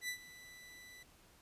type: tone with ADSR envelope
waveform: sawtooth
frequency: 1984 Hz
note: B6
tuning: 7 cents sharp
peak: -33 dBFS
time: 0.01-1.03 s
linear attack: 74 ms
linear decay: 89 ms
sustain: -17 dB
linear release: 4 ms
effects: pink hiss -65 dBFS RMS until 1.41 s + resampled to 32000 Hz